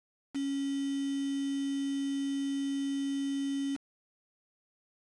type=tone with quantisation; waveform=sine; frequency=276.7 Hz; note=C#4; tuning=3 cents flat; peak=-30 dBFS; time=0.34-3.77 s; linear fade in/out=20 ms; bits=7; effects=resampled to 22050 Hz